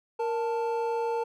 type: tone pair together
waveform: triangle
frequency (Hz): 466.2 / 884.1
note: A#4 / A5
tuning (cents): 0 / +8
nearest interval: major seventh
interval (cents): 1108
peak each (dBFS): -26 / -29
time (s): 0.19-1.24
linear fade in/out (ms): 10
effects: none